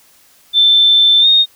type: tone with pitch glide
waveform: sine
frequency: 3544 to 3701 Hz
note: A7 to A#7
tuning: +12 to -13 cents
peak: -6 dBFS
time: 0.53-1.46 s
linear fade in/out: 50 ms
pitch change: +75 cents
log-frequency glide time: 1.2-1.27 s
effects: white hiss -49 dBFS RMS until 1.55 s